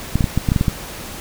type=clicks; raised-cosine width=5 ms; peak=-3 dBFS; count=9; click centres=0.156 / 0.208 / 0.242 / 0.376 / 0.488 / 0.519 / 0.562 / 0.611 / 0.682 s; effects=pink hiss -32 dBFS RMS until 1.2 s